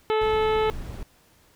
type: harmonic tone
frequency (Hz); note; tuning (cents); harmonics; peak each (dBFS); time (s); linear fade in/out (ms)
434.7; A4; -21; 1 / 2 / 3 / 4 / 5 / 6 / 7 / 8 / 9; -21 / -27 / -31 / -39 / -36 / -41 / -39 / -43 / -44; 0.1-0.7; 0
type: noise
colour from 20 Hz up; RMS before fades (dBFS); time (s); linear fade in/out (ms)
brown; -35; 0.21-1.03; 2
effects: pink hiss -59 dBFS RMS until 1.55 s